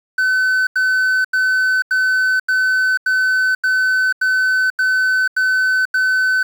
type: tone bursts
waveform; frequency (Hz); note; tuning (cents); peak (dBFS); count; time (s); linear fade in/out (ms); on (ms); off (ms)
triangle; 1517; F#6; +43; -11; 11; 0.18-6.43; 5; 490; 86
effects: 7-bit